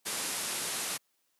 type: low-pass noise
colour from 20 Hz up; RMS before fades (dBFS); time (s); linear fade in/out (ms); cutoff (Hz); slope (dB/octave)
white; -35; 0.05-0.98; 20; 12000; 96
effects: white hiss -75 dBFS RMS until 1.39 s + high-pass 150 Hz 12 dB/octave